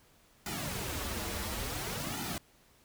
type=noise with flanger; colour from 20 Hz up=pink; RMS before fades=-37 dBFS; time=0.46-2.38 s; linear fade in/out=2 ms; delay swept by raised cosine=1.8 to 7.6 ms; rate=0.57 Hz; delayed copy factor=-1; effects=pink hiss -64 dBFS RMS until 2.84 s